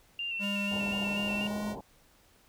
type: tone with vibrato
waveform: sine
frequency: 2748 Hz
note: F7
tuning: 29 cents flat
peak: -32 dBFS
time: 0.19-1.47 s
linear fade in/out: 2 ms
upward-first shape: square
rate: 4.1 Hz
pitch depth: 27 cents each way
type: tone with pitch glide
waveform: square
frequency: 201.5 to 209.2 Hz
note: G3 to G#3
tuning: +48 to +13 cents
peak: -33 dBFS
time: 0.39-1.76 s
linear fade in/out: 50 ms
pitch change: +65 cents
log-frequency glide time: 1.04-1.64 s
type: low-pass noise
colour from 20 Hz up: white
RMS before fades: -42 dBFS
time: 0.71-1.81 s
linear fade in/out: 5 ms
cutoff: 1000 Hz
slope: 96 dB/octave
effects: pink hiss -63 dBFS RMS until 2.48 s